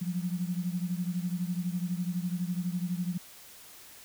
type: beating tone pair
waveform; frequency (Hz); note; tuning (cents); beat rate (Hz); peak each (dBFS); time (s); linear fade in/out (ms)
sine; 174.61 / 186.61; F3 / F#3; 0 / +15; 12; -31 / -34; 0.01-3.18; 10
effects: white hiss -51 dBFS RMS until 4.04 s